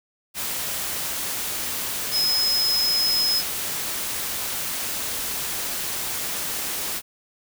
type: tone in noise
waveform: sine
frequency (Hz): 5120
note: D#8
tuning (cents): +49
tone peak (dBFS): -19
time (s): 2.11-3.43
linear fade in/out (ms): 50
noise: white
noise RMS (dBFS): -28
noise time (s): 0.34-7.02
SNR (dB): +6
effects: none